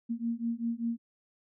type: beating tone pair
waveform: sine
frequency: 230 / 235.1 Hz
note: A#3 / A#3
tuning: -23 / +15 cents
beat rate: 5.1 Hz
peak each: -33 / -33 dBFS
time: 0.09-0.98 s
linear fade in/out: 20 ms
effects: none